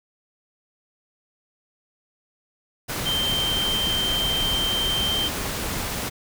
sine tone in noise, 3136 Hz, G7, in tune, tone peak -22 dBFS, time 3.05-5.29 s, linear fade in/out 20 ms, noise pink, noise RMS -28 dBFS, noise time 2.88-6.1 s, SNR +3 dB, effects none

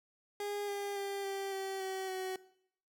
30% pulse tone with pitch steps, 409.2 / 403.3 / 397.6 / 391.9 / 386.2 / 380.7 / 375.2 Hz, G#4 / G4 / G4 / G4 / G4 / F#4 / F#4, -26 / +49 / +25 / 0 / -26 / +49 / +24 cents, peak -34 dBFS, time 0.4-2.36 s, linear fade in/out 2 ms, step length 280 ms, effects noise-tail reverb RT60 0.7 s tail -19 dB re dry

